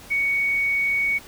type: tone with quantisation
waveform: sine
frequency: 2233 Hz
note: C#7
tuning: 12 cents sharp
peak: -19 dBFS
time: 0.1-1.19 s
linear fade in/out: 20 ms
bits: 8
effects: pink hiss -44 dBFS RMS until 1.27 s